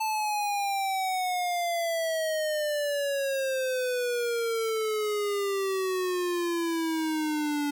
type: exponential sweep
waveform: square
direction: down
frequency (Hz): 880 to 287.9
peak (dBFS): -27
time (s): 0-7.71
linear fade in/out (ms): 10
effects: none